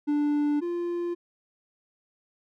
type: tone pair in turn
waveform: triangle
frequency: 293.7 / 346.9 Hz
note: D4 / F4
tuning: 0 / -12 cents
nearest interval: minor third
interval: 288 cents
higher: second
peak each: -20 / -25 dBFS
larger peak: first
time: 0.07-0.61 / 0.61-1.15 s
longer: neither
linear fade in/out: 20 ms
effects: none